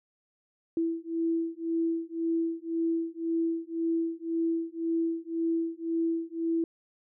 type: beating tone pair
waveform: sine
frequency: 329.6 / 331.5 Hz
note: E4 / E4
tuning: 0 / +10 cents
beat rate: 1.9 Hz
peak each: -30 dBFS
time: 0.77-6.64 s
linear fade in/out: 2 ms
effects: none